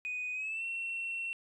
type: tone with pitch glide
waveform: sine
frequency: 2489 to 2714 Hz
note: D#7 to E7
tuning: 0 to +50 cents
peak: -33 dBFS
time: 0.05-1.33 s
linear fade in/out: 0 ms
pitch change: +150 cents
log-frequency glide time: 0.33-0.64 s
effects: tanh soft clip ceiling -31 dBFS